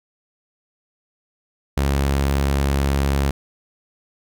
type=tone; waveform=sawtooth; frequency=69.3 Hz; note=C#2; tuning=in tune; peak=-13 dBFS; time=1.77-3.31 s; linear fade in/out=5 ms; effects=none